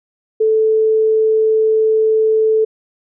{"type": "tone", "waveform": "sine", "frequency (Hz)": 438.4, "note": "A4", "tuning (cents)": -6, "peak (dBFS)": -10, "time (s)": [0.4, 2.65], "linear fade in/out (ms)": 10, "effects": []}